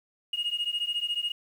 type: beating tone pair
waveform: sine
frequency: 2859 / 2873 Hz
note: F7 / F7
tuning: +40 / +48 cents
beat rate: 14 Hz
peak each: -29 dBFS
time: 0.33-1.32 s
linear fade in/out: 5 ms
effects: tanh soft clip ceiling -23 dBFS + 9-bit